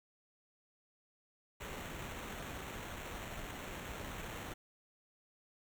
pink noise with sample-and-hold, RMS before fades -45 dBFS, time 1.6-4.54 s, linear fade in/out 10 ms, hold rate 4900 Hz, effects none

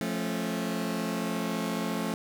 sawtooth chord, F augmented, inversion none, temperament just, 174.61 / 218.3 / 272.8 Hz, F3 / A3 / C#4, 0 / -13 / -28 cents, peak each -30 / -28 / -31 dBFS, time 0.01-2.14 s, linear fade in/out 0 ms, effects none

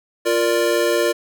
square chord, Bb major, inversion second, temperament equal, 349.2 / 466.2 / 587.3 Hz, F4 / Bb4 / D5, 0 / 0 / 0 cents, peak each -21 dBFS, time 0.25-1.13 s, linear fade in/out 20 ms, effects none

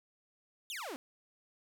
sawtooth exponential sweep, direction down, 3729 to 240.2 Hz, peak -36 dBFS, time 0.7-0.96 s, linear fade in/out 0 ms, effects none

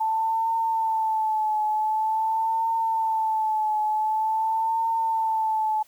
sine tone with vibrato, 880 Hz, A5, in tune, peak -21 dBFS, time 0-5.83 s, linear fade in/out 10 ms, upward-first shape triangle, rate 0.46 Hz, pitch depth 54 cents each way, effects white hiss -58 dBFS RMS until 5.87 s

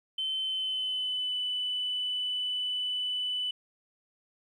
sine tone with pitch glide, 3074 to 2990 Hz, G7 to F#7, -35 to +17 cents, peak -28 dBFS, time 0.18-3.51 s, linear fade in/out 5 ms, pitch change -48 cents, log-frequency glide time 0.41-1.36 s, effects tanh soft clip ceiling -24 dBFS + 11-bit

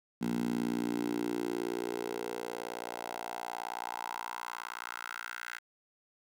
10% pulse tone with high-pass filter sweep, 59 Hz, A#1, 22 cents sharp, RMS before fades -37 dBFS, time 0.21-5.59 s, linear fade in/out 10 ms, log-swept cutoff 210 to 1600 Hz, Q 3.4, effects none

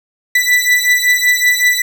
40% pulse beating tone pair, 1975.5 / 1980.8 Hz, B6 / B6, 0 / +5 cents, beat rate 5.3 Hz, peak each -12 dBFS, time 0.35-1.82 s, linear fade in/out 5 ms, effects none

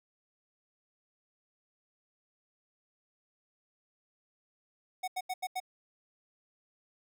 square tone bursts, 741 Hz, F#5, 2 cents sharp, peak -33 dBFS, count 5, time 5.03-5.602 s, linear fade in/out 10 ms, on 48 ms, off 83 ms, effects none

